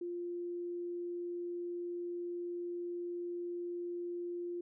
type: tone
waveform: sine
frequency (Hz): 349.2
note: F4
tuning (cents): 0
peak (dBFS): -37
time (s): 0.01-4.61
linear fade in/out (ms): 5
effects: none